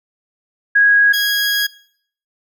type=tone pair in turn; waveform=sine / 20% pulse; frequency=1651 / 1651 Hz; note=G#6 / G#6; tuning=-11 / -11 cents; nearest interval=unison; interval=0 cents; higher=neither; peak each=-8 / -10 dBFS; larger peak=first; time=0.75-1.13 / 1.13-1.67 s; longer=second; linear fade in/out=10 ms; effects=noise-tail reverb RT60 0.6 s tail -20 dB re dry